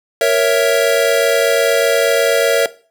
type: chord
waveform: square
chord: A# diminished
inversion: none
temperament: equal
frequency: 466.2 / 554.4 / 659.3 Hz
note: A#4 / C#5 / E5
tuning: 0 / 0 / 0 cents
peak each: -16 dBFS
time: 0.21-2.66 s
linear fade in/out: 2 ms
effects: noise-tail reverb RT60 0.4 s tail -18 dB re dry